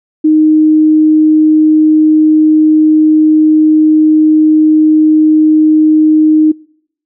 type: tone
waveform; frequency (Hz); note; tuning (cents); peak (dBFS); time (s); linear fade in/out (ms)
sine; 310; D#4; -6; -4; 0.24-6.52; 10
effects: noise-tail reverb RT60 0.7 s tail -26 dB re dry